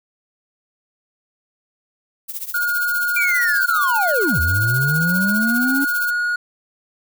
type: noise with tremolo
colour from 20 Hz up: violet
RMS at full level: -25 dBFS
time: 2.28-6.11 s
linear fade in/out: 20 ms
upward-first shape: triangle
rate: 15 Hz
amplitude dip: 90%
type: tone with pitch glide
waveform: triangle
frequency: 1436 to 1444.3 Hz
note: F6 to F#6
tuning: +48 to -42 cents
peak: -16 dBFS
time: 2.54-6.36 s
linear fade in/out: 5 ms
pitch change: +10 cents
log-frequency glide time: 3.73-5.17 s
type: linear two-way sweep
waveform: triangle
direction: down then up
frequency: 2390 to 76 to 282.1 Hz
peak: -16 dBFS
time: 3.16-5.85 s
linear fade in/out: 10 ms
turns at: 4.4 s
effects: none